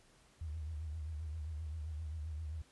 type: tone with vibrato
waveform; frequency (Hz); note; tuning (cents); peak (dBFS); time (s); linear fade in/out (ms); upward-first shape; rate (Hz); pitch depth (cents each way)
sine; 77.9; D#2; +3; -39; 0.41-2.62; 5; triangle; 7.6; 110
effects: pink hiss -66 dBFS RMS until 2.71 s + resampled to 24000 Hz